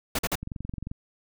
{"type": "noise bursts", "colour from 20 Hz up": "pink", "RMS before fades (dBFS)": -27, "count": 3, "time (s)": [0.15, 0.355], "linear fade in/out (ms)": 5, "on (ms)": 39, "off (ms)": 44}
{"type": "click train", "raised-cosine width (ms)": 5, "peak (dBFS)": -22, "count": 12, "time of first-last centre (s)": [0.43, 0.915], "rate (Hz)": 22.7}
{"effects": []}